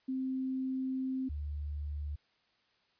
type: tone pair in turn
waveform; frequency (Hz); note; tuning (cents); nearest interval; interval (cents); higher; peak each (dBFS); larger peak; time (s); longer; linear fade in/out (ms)
sine; 261.6 / 73.41; C4 / D2; 0 / 0; octave + minor seventh; 2200; first; -32 / -35; first; 0.08-1.29 / 1.29-2.16; first; 10
effects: white hiss -72 dBFS RMS until 2.99 s + resampled to 11025 Hz